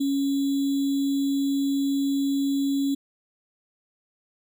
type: tone with sample-and-hold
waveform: sine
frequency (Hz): 277.2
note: C#4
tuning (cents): 0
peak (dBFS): -21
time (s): 0-2.95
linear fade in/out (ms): 10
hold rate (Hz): 3675
effects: none